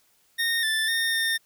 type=tone with pitch steps; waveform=25% pulse; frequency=1844 / 1763 / 1830 / 1820 Hz; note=A#6 / A6 / A#6 / A#6; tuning=-19 / +3 / -32 / -42 cents; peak=-19 dBFS; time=0.38-1.38 s; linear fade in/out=20 ms; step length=250 ms; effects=white hiss -64 dBFS RMS until 1.45 s